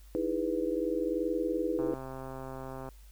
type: chord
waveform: sine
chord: E major seventh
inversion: third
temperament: just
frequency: 309 / 329.6 / 412 / 494.4 Hz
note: D#4 / E4 / G#4 / B4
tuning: -12 / 0 / -14 / +2 cents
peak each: -35 / -33 / -35 / -33 dBFS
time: 0.15-1.94 s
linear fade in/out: 0 ms
type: click train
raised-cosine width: 1 ms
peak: -28 dBFS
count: 146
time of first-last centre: 1.79-2.888 s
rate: 132 Hz
effects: added 50 Hz sine -50 dBFS peak until 3.11 s + white hiss -63 dBFS RMS until 3.11 s